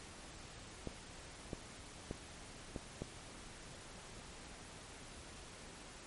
clicks, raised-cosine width 2 ms, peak -27 dBFS, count 5, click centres 0.873 / 1.532 / 2.111 / 2.762 / 3.02 s, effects pink hiss -53 dBFS RMS until 6.06 s + MP3 48 kbps

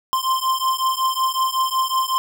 square beating tone pair, 1043 / 1048.4 Hz, C6 / C6, -6 / +3 cents, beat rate 5.4 Hz, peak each -22 dBFS, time 0.13-2.18 s, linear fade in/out 0 ms, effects none

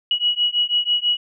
sine beating tone pair, 2914 / 2920.1 Hz, F#7 / F#7, -27 / -23 cents, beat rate 6.1 Hz, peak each -20 dBFS, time 0.11-1.17 s, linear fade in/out 2 ms, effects none

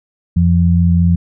sine tone pair together, 86.95 / 172.1 Hz, F2 / F3, -7 / -25 cents, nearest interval octave, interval 1182 cents, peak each -11 dBFS, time 0.36-1.16 s, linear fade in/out 10 ms, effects none

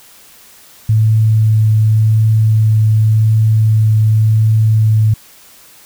sine tone with vibrato, 109.3 Hz, A2, 11 cents flat, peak -7 dBFS, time 0.89-5.14 s, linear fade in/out 5 ms, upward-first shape triangle, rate 0.89 Hz, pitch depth 11 cents each way, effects white hiss -42 dBFS RMS until 5.85 s

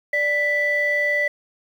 sine tone pair together, 588 / 1979.4 Hz, D5 / B6, +2 / +3 cents, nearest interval octave + major sixth, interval 2101 cents, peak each -23 / -18 dBFS, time 0.13-1.28 s, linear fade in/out 5 ms, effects tanh soft clip ceiling -12 dBFS + 8-bit

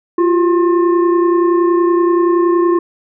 sine tone with frequency modulation, 344.7 Hz, F4, 23 cents flat, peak -9 dBFS, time 0.18-2.79 s, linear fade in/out 5 ms, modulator 720 Hz, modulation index 0.67, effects none

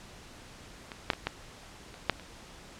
clicks, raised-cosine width 0.3 ms, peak -24 / -8 / -19 / -13 / -30 / -7 / -30 dBFS, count 7, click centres 0.918 / 1.102 / 1.134 / 1.27 / 1.942 / 2.097 / 2.197 s, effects pink hiss -50 dBFS RMS until 2.79 s + low-pass 8000 Hz 12 dB/octave

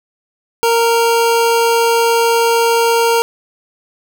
square tone pair together, 463.4 / 926.8 Hz, A#4 / A#5, -10 / -10 cents, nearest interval octave, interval 1200 cents, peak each -13 / -15 dBFS, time 0.63-3.22 s, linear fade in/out 0 ms, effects none

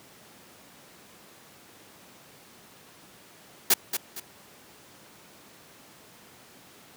white noise with echo, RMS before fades -19 dBFS, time 3.7-3.74 s, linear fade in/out 5 ms, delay 230 ms, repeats 2, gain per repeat -9 dB, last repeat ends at 4.2 s, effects pink hiss -52 dBFS RMS until 6.96 s + high-pass 150 Hz 12 dB/octave

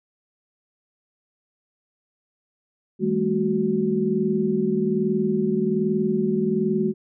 sine tone cluster, 161.7 / 202 / 223.2 / 370.6 Hz, E3 / G#3 / A3 / F#4, -33 / -48 / +25 / +3 cents, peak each -30 / -24 / -25 / -23 dBFS, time 2.99-6.94 s, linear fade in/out 50 ms, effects none

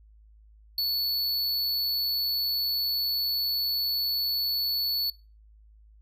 square tone, 4435 Hz, C#8, in tune, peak -25 dBFS, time 0.78-5.1 s, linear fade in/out 2 ms, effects noise-tail reverb RT60 0.3 s tail -22 dB re dry + added 53 Hz sine -52 dBFS peak until 6.01 s

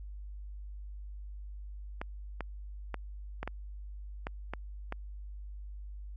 clicks, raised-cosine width 0.5 ms, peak -21 dBFS, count 8, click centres 2.015 / 2.407 / 2.943 / 3.43 / 3.476 / 4.269 / 4.536 / 4.924 s, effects added 50 Hz sine -41 dBFS peak until 6.16 s

